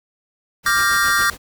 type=noise with tremolo; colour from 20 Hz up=pink; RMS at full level=-32 dBFS; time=0.63-1.38 s; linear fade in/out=50 ms; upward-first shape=sine; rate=7.3 Hz; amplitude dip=70%
type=chord; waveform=square; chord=G minor seventh; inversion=second; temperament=equal with one note detuned; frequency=1174.7 / 1396.9 / 1585.3 / 1864.7 Hz; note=D6 / F6 / G6 / Bb6; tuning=0 / 0 / +19 / 0 cents; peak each=-21 dBFS; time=0.66-1.3 s; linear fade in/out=2 ms
effects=none